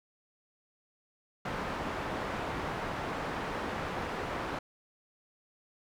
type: low-pass noise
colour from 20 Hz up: white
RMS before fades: -36 dBFS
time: 1.45-4.59 s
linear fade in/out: 5 ms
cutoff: 1200 Hz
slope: 12 dB/octave
effects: none